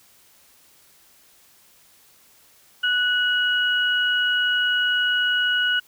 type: tone pair together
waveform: sine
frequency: 1478 / 2911 Hz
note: F#6 / F#7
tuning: -2 / -29 cents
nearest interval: octave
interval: 1173 cents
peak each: -20 / -22 dBFS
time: 2.83-5.8 s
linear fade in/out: 10 ms
effects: white hiss -55 dBFS RMS until 5.87 s